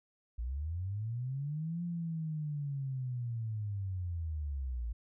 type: linear two-way sweep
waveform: sine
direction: up then down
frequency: 55 to 174.61 to 55 Hz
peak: -34 dBFS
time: 0.38-4.93 s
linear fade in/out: 10 ms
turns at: 1.83 s
effects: none